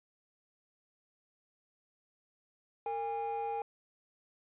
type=tone pair together; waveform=triangle; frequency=457.4 / 815 Hz; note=A#4 / G#5; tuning=-33 / -33 cents; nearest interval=minor seventh; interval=1000 cents; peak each=-36 / -32 dBFS; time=2.86-3.62 s; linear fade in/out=2 ms; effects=tanh soft clip ceiling -27 dBFS + resampled to 8000 Hz